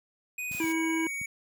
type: tone with pitch glide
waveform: square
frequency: 2489 to 2243 Hz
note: D#7 to C#7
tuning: 0 to +20 cents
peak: -33 dBFS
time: 0.38-1.26 s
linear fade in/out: 5 ms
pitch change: -180 cents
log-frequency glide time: 0.59-0.65 s
type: noise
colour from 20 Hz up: white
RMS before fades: -44 dBFS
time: 0.51-0.73 s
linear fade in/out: 10 ms
type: clicks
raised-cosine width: 5 ms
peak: -30 dBFS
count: 4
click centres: 0.513 / 0.548 / 0.641 / 1.214 s
type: harmonic tone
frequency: 324.8 Hz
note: E4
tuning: 26 cents flat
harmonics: 1 / 3 / 5 / 7 / 9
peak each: -27 / -37 / -41 / -44 / -46 dBFS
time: 0.6-1.07 s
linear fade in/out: 2 ms
effects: high-pass 100 Hz 12 dB/octave